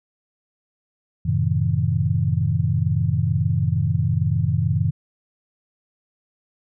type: chord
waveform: sine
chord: F# diminished seventh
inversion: none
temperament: just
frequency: 92.5 / 111 / 133.2 / 159.84 Hz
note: F#2 / A2 / C3 / Eb3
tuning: 0 / +16 / +31 / +47 cents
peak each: -23 dBFS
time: 1.25-4.91 s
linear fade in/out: 10 ms
effects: none